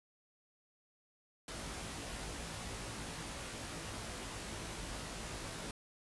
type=noise with comb filter; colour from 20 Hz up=pink; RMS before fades=-44 dBFS; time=1.48-5.71 s; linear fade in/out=2 ms; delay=18 ms; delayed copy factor=+0.7; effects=resampled to 24000 Hz